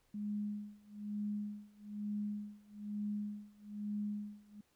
sine tone with tremolo, 207.7 Hz, G#3, in tune, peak -35 dBFS, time 0.14-4.61 s, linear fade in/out 5 ms, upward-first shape sine, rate 1.1 Hz, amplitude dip 95%, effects pink hiss -75 dBFS RMS until 4.75 s

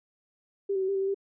sine tone with pitch steps, 397 / 382.5 / 378.5 / 394.9 / 385.8 / 388.3 / 394.5 Hz, G4 / G4 / F#4 / G4 / G4 / G4 / G4, +22 / -42 / +39 / +13 / -28 / -16 / +11 cents, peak -25 dBFS, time 0.69-1.145 s, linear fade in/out 10 ms, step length 65 ms, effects none

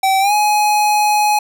square tone with pitch glide, 770 to 839.7 Hz, G5 to G#5, -31 to +19 cents, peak -12 dBFS, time 0.03-1.39 s, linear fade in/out 5 ms, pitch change +150 cents, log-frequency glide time 0.2-0.33 s, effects none

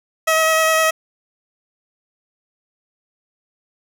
15% pulse tone with vibrato, 639 Hz, D#5, 46 cents sharp, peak -7 dBFS, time 0.27-0.91 s, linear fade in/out 10 ms, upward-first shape square, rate 9.8 Hz, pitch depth 10 cents each way, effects none

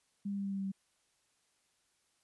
sine tone with pitch steps, 200.8 / 199.53 / 198.26 / 197.01 / 195.76 / 194.52 / 193.29 Hz, G3 / G3 / G3 / G3 / G3 / G3 / G3, +42 / +31 / +20 / +9 / -2 / -13 / -24 cents, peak -34 dBFS, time 0.25-0.719 s, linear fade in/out 10 ms, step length 67 ms, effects white hiss -75 dBFS RMS until 2.23 s + resampled to 24000 Hz

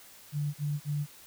sine tone bursts, 146.83 Hz, D3, in tune, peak -28 dBFS, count 3, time 0.32-1.066 s, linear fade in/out 50 ms, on 220 ms, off 43 ms, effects white hiss -53 dBFS RMS until 1.26 s

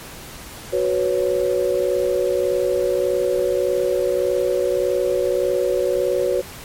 sine chord, F# suspended fourth, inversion none, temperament just, 370 / 493.3 / 555 Hz, F#4 / B4 / C#5, 0 / -2 / +2 cents, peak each -21 dBFS, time 0.72-6.42 s, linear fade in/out 20 ms, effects pink hiss -37 dBFS RMS until 6.64 s + MP3 64 kbps

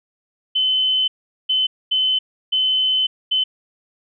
sine tone bursts at uneven times, 3045 Hz, F#7, 49 cents sharp, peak -15 dBFS, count 5, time 0.55-1.08 / 1.49-1.67 / 1.91-2.19 / 2.52-3.07 / 3.31-3.44 s, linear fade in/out 10 ms, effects none

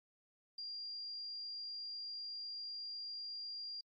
sine tone, 4782 Hz, D8, 30 cents sharp, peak -40 dBFS, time 0.58-3.81 s, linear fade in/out 5 ms, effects tanh soft clip ceiling -42 dBFS + AAC 32 kbps

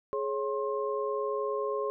sine tone cluster, 420.5 / 550 / 1064 Hz, G#4 / C#5 / C6, +22 / -14 / +29 cents, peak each -31 / -34 / -35 dBFS, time 0.13-1.9 s, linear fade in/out 0 ms, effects none

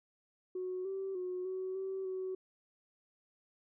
sine tone with pitch steps, 368.1 / 386 / 364.4 / 374.7 / 382.8 / 374.9 Hz, F#4 / G4 / F#4 / F#4 / G4 / F#4, -9 / -27 / -26 / +22 / -41 / +23 cents, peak -35 dBFS, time 0.55-2.35 s, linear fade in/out 5 ms, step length 300 ms, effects tanh soft clip ceiling -31 dBFS

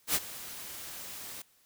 white noise with ADSR envelope, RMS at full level -26 dBFS, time 0.07-1.42 s, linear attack 80 ms, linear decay 40 ms, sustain -17 dB, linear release 5 ms, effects white hiss -66 dBFS RMS until 1.65 s

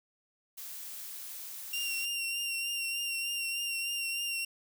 blue noise, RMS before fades -43 dBFS, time 0.57-2.06 s, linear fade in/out 10 ms
sawtooth tone with vibrato, 2766 Hz, F7, 17 cents flat, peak -29 dBFS, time 1.73-4.45 s, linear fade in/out 5 ms, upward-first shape triangle, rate 3.3 Hz, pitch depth 30 cents each way
effects none

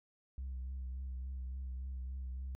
sine tone with vibrato, 64.8 Hz, C2, 16 cents flat, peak -37 dBFS, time 0.38-2.55 s, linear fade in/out 0 ms, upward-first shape triangle, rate 3.5 Hz, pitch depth 45 cents each way, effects tanh soft clip ceiling -37 dBFS

